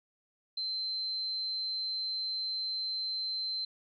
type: tone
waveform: sine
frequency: 4100 Hz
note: C8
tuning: 36 cents flat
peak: -32 dBFS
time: 0.57-3.65 s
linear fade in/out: 5 ms
effects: none